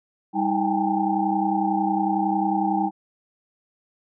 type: tone cluster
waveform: sine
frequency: 199 / 318.1 / 782 / 813 / 894 Hz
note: G3 / D#4 / G5 / G#5 / A5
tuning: +26 / +38 / -4 / -37 / +27 cents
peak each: -26 / -25 / -25 / -26 / -32 dBFS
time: 0.33-2.91 s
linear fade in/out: 50 ms
effects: none